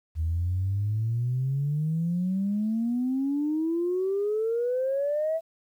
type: exponential sweep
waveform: sine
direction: up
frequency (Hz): 77.78 to 660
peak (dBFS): -23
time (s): 0.15-5.41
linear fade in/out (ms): 50
effects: tanh soft clip ceiling -19 dBFS + 10-bit